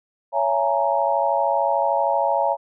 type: chord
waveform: sine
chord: A# half-diminished seventh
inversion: first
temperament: just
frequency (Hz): 559.4 / 671.3 / 839.1 / 932.3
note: C#5 / E5 / G#5 / A#5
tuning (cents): +16 / +31 / +18 / 0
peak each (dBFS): -23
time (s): 0.32-2.57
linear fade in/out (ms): 50
effects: none